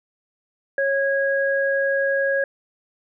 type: tone pair together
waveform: sine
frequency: 550 / 1648.1 Hz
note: C#5 / G#6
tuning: -14 / -14 cents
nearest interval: octave + perfect fifth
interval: 1900 cents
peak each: -20 / -22 dBFS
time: 0.78-2.44 s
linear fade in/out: 2 ms
effects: none